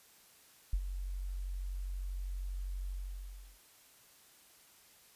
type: tone with ADSR envelope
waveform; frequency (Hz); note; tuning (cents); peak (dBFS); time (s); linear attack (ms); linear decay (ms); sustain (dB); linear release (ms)
sine; 46.25; F#1; 0; -26; 0.73-3.59; 5; 61; -10; 700
effects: white hiss -62 dBFS RMS until 5.15 s + resampled to 32000 Hz